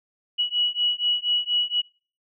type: beating tone pair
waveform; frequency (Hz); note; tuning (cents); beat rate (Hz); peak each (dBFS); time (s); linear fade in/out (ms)
sine; 2925 / 2929.2; F#7 / F#7; -21 / -18; 4.2; -24; 0.38-1.82; 20
effects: noise-tail reverb RT60 0.4 s tail -26 dB re dry